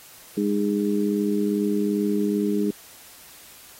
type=harmonic tone; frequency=102.5 Hz; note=G#2; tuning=22 cents flat; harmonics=2 / 3 / 4; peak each=-23 / -25 / -26 dBFS; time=0.37-2.71 s; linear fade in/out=5 ms; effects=white hiss -47 dBFS RMS until 3.79 s + AAC 48 kbps